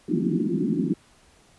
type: band-pass noise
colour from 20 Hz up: pink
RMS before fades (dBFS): -24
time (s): 0.08-0.94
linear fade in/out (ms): 5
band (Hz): 160 to 370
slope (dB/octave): 96
effects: pink hiss -57 dBFS RMS until 1.58 s + resampled to 24000 Hz